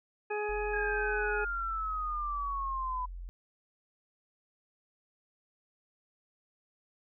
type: harmonic tone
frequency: 419.1 Hz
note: G#4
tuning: 16 cents sharp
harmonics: 1 / 2 / 3 / 4 / 6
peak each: -33 / -37 / -46 / -41 / -41 dBFS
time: 0.3-1.45 s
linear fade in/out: 10 ms
type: tone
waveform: sine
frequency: 44 Hz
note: F1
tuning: 14 cents sharp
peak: -39 dBFS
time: 0.49-3.29 s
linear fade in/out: 0 ms
type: exponential sweep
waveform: sine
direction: down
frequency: 1652 to 995 Hz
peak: -32 dBFS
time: 0.73-3.06 s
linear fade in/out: 10 ms
effects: none